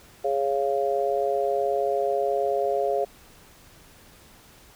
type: chord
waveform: sine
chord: Db major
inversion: second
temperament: just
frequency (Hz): 415.8 / 554.4 / 693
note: Ab4 / Db5 / F5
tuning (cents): +2 / 0 / -14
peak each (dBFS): -26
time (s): 0.24-3.05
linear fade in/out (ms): 10
effects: pink hiss -52 dBFS RMS until 4.75 s